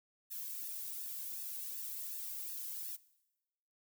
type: noise with flanger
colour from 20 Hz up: violet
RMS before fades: -43 dBFS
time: 0.3-2.97 s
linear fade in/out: 20 ms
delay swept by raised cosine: 1.1 to 1.89 ms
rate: 2.7 Hz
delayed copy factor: +0.9
effects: noise-tail reverb RT60 1.0 s tail -20 dB re dry